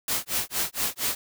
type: noise with tremolo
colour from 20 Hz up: white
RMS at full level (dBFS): -25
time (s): 0.08-1.15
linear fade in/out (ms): 2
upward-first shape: sine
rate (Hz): 4.3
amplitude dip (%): 100
effects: none